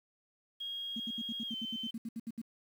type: tone with pitch glide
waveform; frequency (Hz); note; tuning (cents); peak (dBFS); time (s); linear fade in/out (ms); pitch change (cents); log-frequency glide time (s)
sine; 3268 to 3085; G#7 to G7; -29 to -28; -37; 0.6-1.91; 10; -99; 1.47-1.54
type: tone bursts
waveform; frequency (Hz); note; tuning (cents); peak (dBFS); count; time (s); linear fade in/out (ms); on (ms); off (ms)
sine; 227.8; A#3; -40; -36; 14; 0.96-2.416; 5; 39; 70
effects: tanh soft clip ceiling -28 dBFS + 10-bit